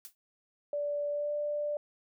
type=noise with exponential decay; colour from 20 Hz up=blue; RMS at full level=-42 dBFS; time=0.05-0.15 s; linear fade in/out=0 ms; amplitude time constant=21 ms
type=tone with pitch glide; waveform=sine; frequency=582 to 589.8 Hz; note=D5 to D5; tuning=-16 to +7 cents; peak=-30 dBFS; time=0.73-1.77 s; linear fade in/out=2 ms; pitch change=+23 cents; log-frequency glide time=1.1-1.32 s
effects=none